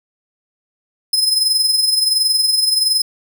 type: tone with amplitude modulation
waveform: sawtooth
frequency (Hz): 5100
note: D#8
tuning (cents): +42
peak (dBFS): -8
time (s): 1.13-3.02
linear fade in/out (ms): 5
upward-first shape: sine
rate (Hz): 21.4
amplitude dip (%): 55
effects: none